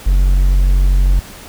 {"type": "tone", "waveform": "triangle", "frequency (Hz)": 46.25, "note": "F#1", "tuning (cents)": 0, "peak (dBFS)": -6, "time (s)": [0.06, 1.2], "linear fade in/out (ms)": 10, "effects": ["pink hiss -35 dBFS RMS until 1.48 s"]}